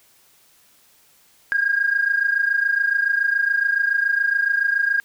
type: tone pair together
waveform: sine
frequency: 1603 / 1630.1 Hz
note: G6 / G#6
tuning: +38 / -33 cents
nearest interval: unison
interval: 29 cents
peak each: -21 / -18 dBFS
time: 1.52-5 s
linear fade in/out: 0 ms
effects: tanh soft clip ceiling -9 dBFS + white hiss -56 dBFS RMS until 5.04 s